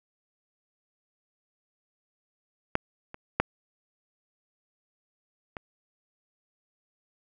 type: clicks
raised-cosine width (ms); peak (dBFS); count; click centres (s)
0.5; -8 / -25 / -6 / -21; 4; 2.754 / 3.144 / 3.4 / 5.568
effects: none